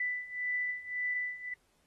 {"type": "beating tone pair", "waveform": "sine", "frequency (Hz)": [1985, 1986.8], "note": ["B6", "B6"], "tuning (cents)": [8, 10], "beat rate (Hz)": 1.8, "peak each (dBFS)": [-37, -34], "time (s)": [0, 1.54], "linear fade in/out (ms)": 5, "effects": ["pink hiss -72 dBFS RMS until 1.86 s", "AAC 32 kbps"]}